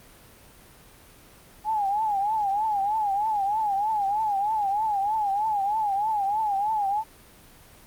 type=tone with vibrato; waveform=sine; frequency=830.6 Hz; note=G#5; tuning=in tune; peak=-22 dBFS; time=1.64-7.04 s; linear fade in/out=50 ms; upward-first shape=triangle; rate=3.2 Hz; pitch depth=130 cents each way; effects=pink hiss -51 dBFS RMS until 7.86 s + Opus 32 kbps